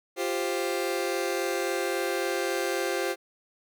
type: chord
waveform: sawtooth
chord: F suspended second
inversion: none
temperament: just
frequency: 349.2 / 392.9 / 523.8 Hz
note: F4 / G4 / C5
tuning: 0 / +4 / +2 cents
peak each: -27 dBFS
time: 0.16-3.16 s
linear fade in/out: 50 ms
effects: none